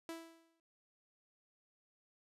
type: tone with exponential decay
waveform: sawtooth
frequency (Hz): 329.6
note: E4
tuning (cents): 0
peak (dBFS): -37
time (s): 0.09-0.6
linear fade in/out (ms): 1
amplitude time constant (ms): 110
effects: resampled to 32000 Hz